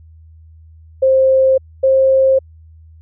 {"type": "tone pair in turn", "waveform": "sine", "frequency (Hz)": [528, 531.4], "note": ["C5", "C5"], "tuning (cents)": [16, 27], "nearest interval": "unison", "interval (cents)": 11, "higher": "second", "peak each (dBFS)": -8, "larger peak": "neither", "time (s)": [[1.02, 1.58], [1.83, 2.39]], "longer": "neither", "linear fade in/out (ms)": 10, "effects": ["added 80 Hz sine -39 dBFS peak until 3.01 s"]}